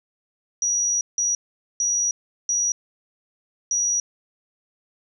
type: tone bursts at uneven times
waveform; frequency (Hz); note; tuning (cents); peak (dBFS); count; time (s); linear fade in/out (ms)
sine; 5800; F#8; -35; -19; 5; 0.62-1.01 / 1.18-1.35 / 1.8-2.11 / 2.49-2.72 / 3.71-4; 2
effects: none